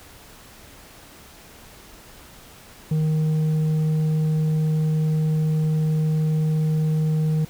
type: tone with tanh clipping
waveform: triangle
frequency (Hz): 155.9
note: D#3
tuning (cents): +4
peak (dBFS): -19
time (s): 2.91-7.45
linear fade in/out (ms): 5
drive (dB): 9
effects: pink hiss -46 dBFS RMS until 7.49 s